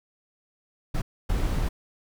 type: noise bursts at uneven times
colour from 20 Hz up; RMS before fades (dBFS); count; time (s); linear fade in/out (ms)
brown; -25; 2; 0.94-1.02 / 1.29-1.69; 10
effects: none